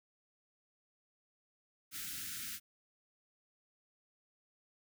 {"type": "band-stop noise", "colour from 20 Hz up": "white", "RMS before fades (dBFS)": -43, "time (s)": [1.91, 2.6], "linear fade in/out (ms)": 50, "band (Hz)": [330, 1300], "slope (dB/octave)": 96, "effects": []}